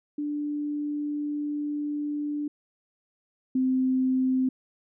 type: tone pair in turn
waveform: sine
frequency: 294.3 / 259.2 Hz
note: D4 / C4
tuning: +4 / -16 cents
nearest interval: major second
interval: 220 cents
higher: first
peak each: -27 / -21 dBFS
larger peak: second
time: 0.18-2.48 / 3.55-4.49 s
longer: first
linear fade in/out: 5 ms
effects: none